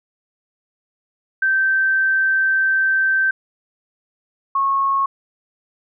sine tone pair in turn, 1555 / 1094.8 Hz, G6 / C#6, -14 / -22 cents, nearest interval tritone, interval 608 cents, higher first, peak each -14 / -15 dBFS, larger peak first, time 1.42-3.31 / 4.55-5.06 s, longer first, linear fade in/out 5 ms, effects none

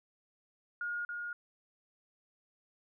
sine tone with echo, 1429 Hz, F6, 39 cents sharp, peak -34 dBFS, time 0.81-1.05 s, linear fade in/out 2 ms, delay 280 ms, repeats 1, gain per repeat -3 dB, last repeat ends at 1.33 s, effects none

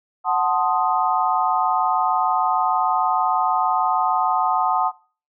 sine chord, F# diminished seventh, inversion none, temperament equal, 740 / 880 / 1046.5 / 1244.5 Hz, F#5 / A5 / C6 / Eb6, 0 / 0 / 0 / 0 cents, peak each -21 / -22 / -24 / -23 dBFS, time 0.24-4.92 s, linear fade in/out 50 ms, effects noise-tail reverb RT60 0.4 s tail -22 dB re dry

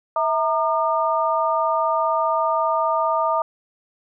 sine tone cluster, 649 / 924 / 1209 Hz, E5 / A#5 / D6, -27 / -16 / +50 cents, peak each -22 dBFS, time 0.16-3.42 s, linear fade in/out 2 ms, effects none

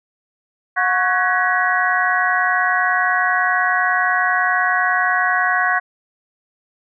sine tone cluster, 726 / 1109 / 1496 / 1666 / 1922 Hz, F#5 / C#6 / F#6 / G#6 / B6, -33 / 0 / +19 / +5 / -48 cents, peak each -21 dBFS, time 0.76-5.8 s, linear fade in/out 20 ms, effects none

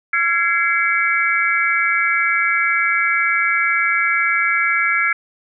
sine tone cluster, 1366 / 1666 / 2078 / 2280 Hz, F6 / G#6 / C7 / C#7, -39 / +5 / -12 / +48 cents, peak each -20 dBFS, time 0.13-5.13 s, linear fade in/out 5 ms, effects none

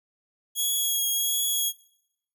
5% pulse tone with vibrato, 3322 Hz, G#7, in tune, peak -16 dBFS, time 0.55-1.73 s, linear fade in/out 50 ms, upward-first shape triangle, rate 1.4 Hz, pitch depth 22 cents each way, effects noise-tail reverb RT60 0.8 s tail -24 dB re dry

